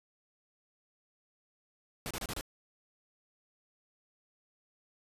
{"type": "noise bursts", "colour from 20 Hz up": "pink", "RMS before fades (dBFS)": -38, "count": 5, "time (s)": [2.06, 2.41], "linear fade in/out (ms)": 0, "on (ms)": 46, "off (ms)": 30, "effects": ["resampled to 32000 Hz"]}